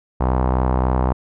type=tone with low-pass filter; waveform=sawtooth; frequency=63.6 Hz; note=C2; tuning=48 cents flat; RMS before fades=-18 dBFS; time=0.2-1.13 s; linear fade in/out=10 ms; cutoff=950 Hz; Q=2.6; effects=none